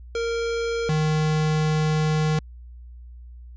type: tone pair in turn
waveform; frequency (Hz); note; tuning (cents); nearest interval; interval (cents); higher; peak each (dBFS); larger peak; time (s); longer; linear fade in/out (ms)
square; 463.6 / 154.71; A#4 / D#3; -10 / -10; octave + perfect fifth; 1900; first; -24 / -20; second; 0.15-0.89 / 0.89-2.39; second; 2
effects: added 60 Hz sine -39 dBFS peak until 3.56 s + resampled to 16000 Hz